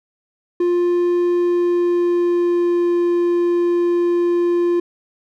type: tone with pitch glide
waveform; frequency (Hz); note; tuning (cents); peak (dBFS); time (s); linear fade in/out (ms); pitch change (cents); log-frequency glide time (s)
triangle; 350.9 to 347.9; F4 to F4; +8 to -7; -12; 0.6-4.8; 5; -15; 1.34-2.96
effects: none